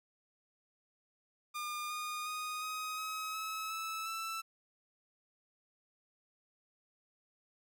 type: tone with pitch steps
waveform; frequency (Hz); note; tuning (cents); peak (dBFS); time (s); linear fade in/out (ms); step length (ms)
sawtooth; 1208 / 1224.2 / 1240.5 / 1257.1 / 1273.9 / 1291 / 1308.2 / 1325.7; D6 / D#6 / D#6 / D#6 / D#6 / E6 / E6 / E6; +48 / -28 / -6 / +17 / +40 / -37 / -14 / +9; -34; 1.54-4.42; 20; 360
effects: none